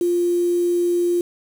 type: tone with quantisation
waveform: sine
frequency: 349.2 Hz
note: F4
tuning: in tune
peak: -16 dBFS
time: 0.01-1.21 s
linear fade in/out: 2 ms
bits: 6
effects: none

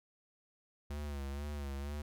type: tone with vibrato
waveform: square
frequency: 71.3 Hz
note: C#2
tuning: 49 cents sharp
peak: -39 dBFS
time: 0.9-2.02 s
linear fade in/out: 5 ms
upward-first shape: sine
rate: 2.1 Hz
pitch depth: 64 cents each way
effects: none

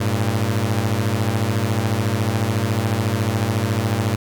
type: beating tone pair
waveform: sawtooth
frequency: 99.9 / 113.9 Hz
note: G2 / A#2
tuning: +33 / -40 cents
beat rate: 14 Hz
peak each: -17 dBFS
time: 0-4.16 s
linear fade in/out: 10 ms
effects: none

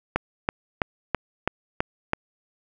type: click train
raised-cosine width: 0.5 ms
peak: -6 dBFS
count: 7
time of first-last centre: 0.16-2.134 s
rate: 3.04 Hz
effects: none

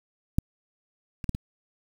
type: clicks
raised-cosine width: 5 ms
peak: -9 / -23 / -13 / -19 dBFS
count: 4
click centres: 0.385 / 1.242 / 1.293 / 1.349 s
effects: 7-bit

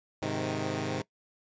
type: chord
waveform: 10% pulse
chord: Ab major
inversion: none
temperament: equal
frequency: 103.83 / 130.81 / 155.56 Hz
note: Ab2 / C3 / Eb3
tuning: 0 / 0 / 0 cents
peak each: -27 dBFS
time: 0.22-1.02 s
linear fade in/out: 5 ms
effects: noise-tail reverb RT60 0.1 s tail -20 dB re dry + resampled to 16000 Hz

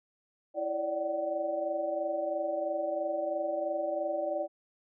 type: tone cluster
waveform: sine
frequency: 331.5 / 568 / 591 / 758 Hz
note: E4 / C#5 / D5 / F#5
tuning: +10 / +42 / +11 / +42 cents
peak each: -39 / -38 / -31 / -38 dBFS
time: 0.54-4.48 s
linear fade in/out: 50 ms
effects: none

